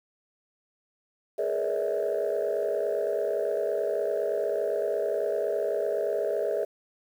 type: tone cluster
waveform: sine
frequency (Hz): 415.8 / 465.5 / 499.2 / 575 / 643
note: G#4 / A#4 / B4 / D5 / E5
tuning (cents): +2 / -2 / +19 / -37 / -43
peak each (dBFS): -29 / -32 / -36 / -30 / -29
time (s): 1.38-6.65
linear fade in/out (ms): 10
effects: tanh soft clip ceiling -19 dBFS + 9-bit